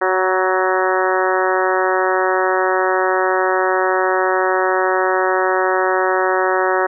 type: harmonic tone with a mistuned harmonic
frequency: 186.3 Hz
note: F#3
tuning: 12 cents sharp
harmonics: 2 / 3 / 4 / 5 / 6 / 7 / 8 / 9 / 10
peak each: -19 / -21 / -22 / -23 / -24 / -24 / -25 / -26 / -26 dBFS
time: 0.01-6.87 s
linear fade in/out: 10 ms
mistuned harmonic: 5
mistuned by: +18 cents
effects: none